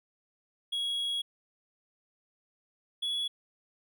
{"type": "tone pair in turn", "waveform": "triangle", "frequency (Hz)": [3322, 3378], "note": ["G#7", "G#7"], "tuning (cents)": [0, 29], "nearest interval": "unison", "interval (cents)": 29, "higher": "second", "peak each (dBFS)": -28, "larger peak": "neither", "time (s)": [[0.72, 1.22], [3.02, 3.28]], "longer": "first", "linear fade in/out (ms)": 10, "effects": []}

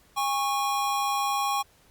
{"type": "tone pair together", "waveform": "square", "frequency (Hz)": [813, 1104], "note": ["G#5", "C#6"], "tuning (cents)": [-37, -7], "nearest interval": "perfect fourth", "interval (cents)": 530, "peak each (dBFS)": -28, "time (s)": [0.16, 1.63], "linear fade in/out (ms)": 20, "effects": ["pink hiss -60 dBFS RMS until 1.9 s", "Opus 48 kbps"]}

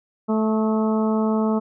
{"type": "harmonic tone with a mistuned harmonic", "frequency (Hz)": 218.5, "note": "A3", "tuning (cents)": -12, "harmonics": [1, 2, 3, 4, 5, 6], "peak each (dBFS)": [-19, -25, -29, -31, -33, -35], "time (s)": [0.28, 1.6], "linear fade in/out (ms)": 20, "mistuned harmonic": 6, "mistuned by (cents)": -26, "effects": []}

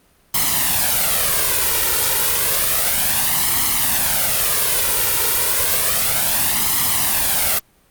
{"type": "noise with flanger", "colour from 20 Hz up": "white", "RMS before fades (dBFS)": -17, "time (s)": [0.34, 7.59], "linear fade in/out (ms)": 5, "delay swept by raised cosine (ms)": [0.96, 2.16], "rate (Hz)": 0.31, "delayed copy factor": 0.7, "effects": ["pink hiss -56 dBFS RMS until 7.9 s", "Opus 32 kbps"]}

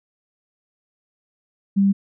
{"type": "tone", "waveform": "sine", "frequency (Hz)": 197.3, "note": "G3", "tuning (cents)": 11, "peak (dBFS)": -13, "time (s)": [1.76, 1.93], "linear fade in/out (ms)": 20, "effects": []}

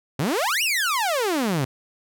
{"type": "exponential two-way sweep", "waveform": "sawtooth", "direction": "up then down", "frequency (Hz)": [123.47, 2960, 123.47], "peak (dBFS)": -17, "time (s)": [0.19, 1.65], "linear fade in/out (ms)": 5, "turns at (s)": 0.63, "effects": []}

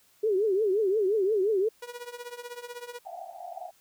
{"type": "tone with vibrato", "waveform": "sine", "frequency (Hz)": 406.3, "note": "G#4", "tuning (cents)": -38, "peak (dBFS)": -22, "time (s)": [0.23, 1.69], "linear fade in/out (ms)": 10, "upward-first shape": "triangle", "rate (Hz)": 5.7, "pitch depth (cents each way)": 200}
{"type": "tone with tremolo", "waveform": "sawtooth", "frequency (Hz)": 483.8, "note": "B4", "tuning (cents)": -36, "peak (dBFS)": -31, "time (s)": [1.82, 2.99], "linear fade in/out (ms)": 5, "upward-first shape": "triangle", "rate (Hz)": 16, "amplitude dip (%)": 90}
{"type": "band-pass noise", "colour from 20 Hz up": "pink", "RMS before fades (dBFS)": -41, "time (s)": [3.05, 3.71], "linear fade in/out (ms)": 5, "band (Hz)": [670, 770], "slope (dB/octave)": 96}
{"effects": ["white hiss -63 dBFS RMS until 3.8 s"]}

